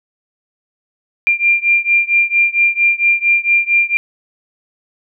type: beating tone pair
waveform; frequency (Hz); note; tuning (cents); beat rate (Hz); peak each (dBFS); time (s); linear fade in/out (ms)
sine; 2385 / 2389.4; D7 / D7; +26 / +29; 4.4; -13 / -14; 1.27-3.97; 0
effects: none